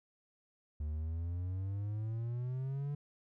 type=exponential sweep; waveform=triangle; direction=up; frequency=73.42 to 146.1 Hz; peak=-33 dBFS; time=0.8-2.95 s; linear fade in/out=5 ms; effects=none